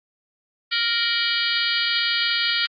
harmonic tone with a mistuned harmonic, 466.2 Hz, A#4, in tune, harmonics 3 / 4 / 5 / 6 / 7 / 8 / 9 / 10, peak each -28 / -28 / -28 / -28 / -28 / -28 / -28 / -28 dBFS, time 0.71-2.67 s, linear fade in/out 20 ms, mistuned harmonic 6, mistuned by +95 cents, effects AAC 32 kbps

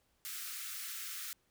white high-pass noise, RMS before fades -43 dBFS, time 0.25-1.33 s, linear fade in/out 0 ms, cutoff 1200 Hz, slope 96 dB/octave, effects pink hiss -75 dBFS RMS until 1.5 s

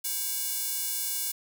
square tone with high-pass filter, 319.6 Hz, D#4, 47 cents sharp, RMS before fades -31 dBFS, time 0.04-1.32 s, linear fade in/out 10 ms, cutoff 8700 Hz, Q 0.53, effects none

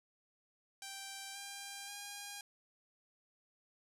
5% pulse tone with pitch steps, 784 / 797.7 / 811.6 Hz, G5 / G5 / G#5, 0 / +30 / -40 cents, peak -33 dBFS, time 0.82-2.41 s, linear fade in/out 2 ms, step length 530 ms, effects none

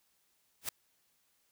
white noise with exponential growth, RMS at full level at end -29 dBFS, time 0.61-0.69 s, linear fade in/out 5 ms, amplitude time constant 16 ms, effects white hiss -74 dBFS RMS until 1.51 s

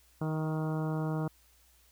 harmonic tone with a mistuned harmonic, 156.6 Hz, D#3, 11 cents sharp, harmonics 1 / 2 / 3 / 4 / 5 / 6 / 7 / 8 / 9, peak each -31 / -37 / -41 / -43 / -45 / -47 / -48 / -49 / -50 dBFS, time 0.21-1.28 s, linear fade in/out 5 ms, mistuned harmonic 4, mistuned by +15 cents, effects added 60 Hz sine -65 dBFS peak until 1.91 s + white hiss -65 dBFS RMS until 1.91 s

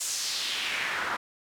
pink noise with band-pass filter sweep, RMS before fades -31 dBFS, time 0-1.17 s, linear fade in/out 10 ms, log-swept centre 7800 to 1200 Hz, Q 2, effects none

